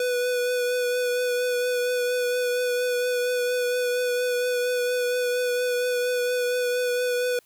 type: tone with vibrato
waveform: square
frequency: 493.9 Hz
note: B4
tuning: in tune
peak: -23 dBFS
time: 0-7.39 s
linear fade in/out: 2 ms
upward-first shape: triangle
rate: 4.3 Hz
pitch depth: 19 cents each way
effects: white hiss -61 dBFS RMS until 7.45 s